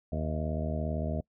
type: harmonic tone with a mistuned harmonic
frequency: 77.78 Hz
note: D#2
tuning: in tune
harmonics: 1 / 2 / 3 / 4 / 5 / 6 / 7 / 8 / 9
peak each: -33 / -35 / -37 / -45 / -45 / -44 / -46 / -38 / -44 dBFS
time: 0.12-1.21 s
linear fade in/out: 5 ms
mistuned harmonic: 9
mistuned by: -62 cents
effects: noise-tail reverb RT60 0.1 s tail -24 dB re dry